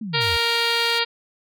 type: exponential sweep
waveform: sine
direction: down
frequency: 233.1 to 73.42 Hz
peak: -27 dBFS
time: 0.01-0.37 s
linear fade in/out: 5 ms
type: harmonic tone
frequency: 466.2 Hz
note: A#4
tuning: in tune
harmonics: 1 / 2 / 3 / 4 / 5 / 6 / 7 / 8 / 9 / 10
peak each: -28 / -28 / -28 / -28 / -28 / -28 / -28 / -28 / -28 / -28 dBFS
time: 0.13-1.05 s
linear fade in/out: 20 ms
type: band-pass noise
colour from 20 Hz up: pink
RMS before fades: -37 dBFS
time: 0.2-1 s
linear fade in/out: 20 ms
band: 3000 to 13000 Hz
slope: 12 dB/octave
effects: none